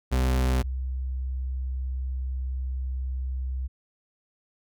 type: tone pair in turn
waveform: 40% pulse / sine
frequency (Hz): 63.9 / 64.57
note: C2 / C2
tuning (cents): -40 / -22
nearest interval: unison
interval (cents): 18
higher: second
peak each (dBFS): -20 / -27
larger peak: first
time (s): 0.11-0.63 / 0.63-3.68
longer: second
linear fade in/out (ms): 20
effects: none